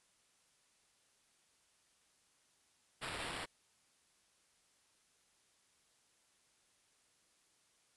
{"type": "noise with sample-and-hold", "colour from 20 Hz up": "white", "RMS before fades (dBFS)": -43, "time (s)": [3.01, 3.46], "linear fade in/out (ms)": 20, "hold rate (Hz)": 6300, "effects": ["white hiss -73 dBFS RMS until 7.96 s", "resampled to 24000 Hz"]}